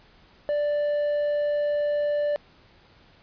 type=tone; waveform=triangle; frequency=587.3 Hz; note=D5; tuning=in tune; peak=-20 dBFS; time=0.49-2.36 s; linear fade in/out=0 ms; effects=pink hiss -56 dBFS RMS until 3.22 s + resampled to 11025 Hz